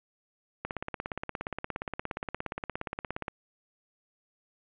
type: click train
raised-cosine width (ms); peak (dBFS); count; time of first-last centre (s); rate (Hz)
0.5; -18; 46; 0.65-3.282; 17.1
effects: resampled to 8000 Hz + 10-bit